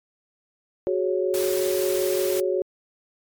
sine chord, F# suspended second, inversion none, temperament equal, 370 / 415.3 / 554.4 Hz, F#4 / G#4 / C#5, 0 / 0 / 0 cents, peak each -23 / -27 / -26 dBFS, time 0.87-2.62 s, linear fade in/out 0 ms
white noise, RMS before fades -32 dBFS, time 1.34-2.4 s, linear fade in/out 0 ms
effects MP3 96 kbps

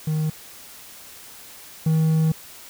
triangle tone pair in turn, 155.56 / 158.92 Hz, D#3 / D#3, 0 / +37 cents, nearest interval unison, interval 37 cents, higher second, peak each -18 / -14 dBFS, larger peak second, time 0.07-0.3 / 1.86-2.32 s, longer second, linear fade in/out 5 ms, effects white hiss -43 dBFS RMS until 2.69 s

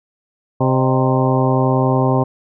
harmonic tone with a mistuned harmonic, 130.81 Hz, C3, in tune, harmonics 1 / 2 / 3 / 4 / 5 / 6 / 7 / 8, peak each -16 / -19 / -21 / -22 / -23 / -24 / -24 / -25 dBFS, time 0.6-2.24 s, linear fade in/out 10 ms, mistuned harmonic 5, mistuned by -88 cents, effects none

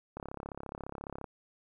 click train, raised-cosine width 1 ms, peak -26 dBFS, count 38, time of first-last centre 0.17-1.242 s, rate 34.5 Hz, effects 11-bit

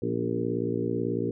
harmonic tone with a mistuned harmonic, 58.2 Hz, A#1, 2 cents flat, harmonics 2 / 3 / 4 / 5 / 6 / 7 / 8, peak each -34 / -35 / -34 / -33 / -33 / -32 / -34 dBFS, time 0.02-1.31 s, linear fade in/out 5 ms, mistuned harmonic 4, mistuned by +50 cents, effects none

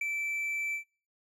triangle tone with ADSR envelope, 2326 Hz, D7, 17 cents flat, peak -27 dBFS, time 0.01-0.84 s, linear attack 4 ms, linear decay 18 ms, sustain -2 dB, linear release 100 ms, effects noise-tail reverb RT60 0.4 s tail -24 dB re dry

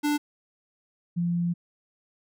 square / sine tone pair in turn, 294.6 / 172.71 Hz, D4 / F3, +6 / -19 cents, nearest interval major sixth, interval 925 cents, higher first, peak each -23 dBFS, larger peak neither, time 0.03-0.18 / 1.16-1.54 s, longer second, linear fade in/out 20 ms, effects none

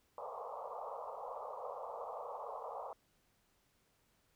pink band-pass noise, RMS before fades -45 dBFS, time 0.18-2.93 s, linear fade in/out 2 ms, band 460 to 1200 Hz, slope 96 dB/octave, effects pink hiss -75 dBFS RMS until 4.35 s

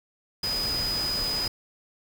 sine tone in noise, 4978 Hz, D#8, in tune, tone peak -26 dBFS, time 0.43-1.48 s, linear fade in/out 5 ms, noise pink, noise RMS -34 dBFS, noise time 0.43-1.48 s, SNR +5 dB, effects none

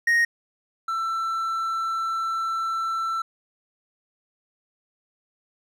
triangle tone pair in turn, 1867 / 1336 Hz, A#6 / E6, +2 / +23 cents, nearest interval tritone, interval 579 cents, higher first, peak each -15 / -22 dBFS, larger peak first, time 0.07-0.25 / 0.88-3.22 s, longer second, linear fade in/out 5 ms, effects none

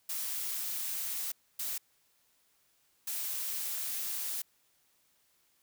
blue noise bursts at uneven times, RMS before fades -36 dBFS, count 3, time 0.09-1.32 / 1.59-1.78 / 3.07-4.42 s, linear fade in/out 5 ms, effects white hiss -71 dBFS RMS until 5.62 s

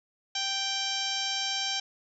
harmonic tone with a mistuned harmonic, 784 Hz, G5, in tune, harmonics 1 / 2 / 3 / 4 / 5 / 6 / 7 / 8 / 9, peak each -38 / -40 / -39 / -33 / -36 / -39 / -35 / -39 / -48 dBFS, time 0.35-1.8 s, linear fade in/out 5 ms, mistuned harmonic 9, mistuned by +73 cents, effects none

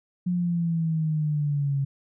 sine exponential sweep, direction down, 180 to 137 Hz, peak -22 dBFS, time 0.26-1.85 s, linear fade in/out 10 ms, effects none

